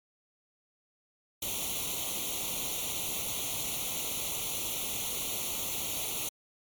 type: noise with comb filter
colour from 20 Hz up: white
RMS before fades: -34 dBFS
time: 1.42-6.29 s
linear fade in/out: 5 ms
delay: 0.3 ms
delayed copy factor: +1
effects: MP3 96 kbps